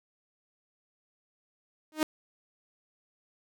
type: tone with exponential growth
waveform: sawtooth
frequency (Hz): 310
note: D#4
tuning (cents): -6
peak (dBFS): -17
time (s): 1.92-2.03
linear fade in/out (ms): 1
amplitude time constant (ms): 23
effects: none